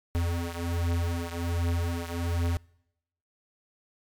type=beating tone pair; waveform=square; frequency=84.9 / 86.2 Hz; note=F2 / F2; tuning=-48 / -22 cents; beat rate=1.3 Hz; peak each=-29 / -32 dBFS; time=0.15-2.57 s; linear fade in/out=0 ms; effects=noise-tail reverb RT60 0.8 s tail -25 dB re dry + MP3 96 kbps